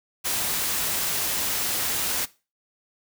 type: noise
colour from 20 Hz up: white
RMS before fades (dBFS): -26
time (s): 0.24-2.26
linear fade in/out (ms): 20
effects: noise-tail reverb RT60 0.3 s tail -19 dB re dry